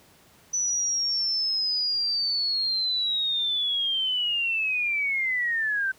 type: linear sweep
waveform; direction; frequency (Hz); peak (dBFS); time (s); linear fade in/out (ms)
sine; down; 5980 to 1533; -23; 0.53-5.92; 10
effects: pink hiss -56 dBFS RMS until 5.98 s + high-pass 80 Hz 12 dB/octave